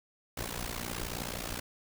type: noise with amplitude modulation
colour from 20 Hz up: pink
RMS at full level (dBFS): -34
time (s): 0.37-1.6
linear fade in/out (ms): 5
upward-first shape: sine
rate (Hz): 59.1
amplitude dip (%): 85
effects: none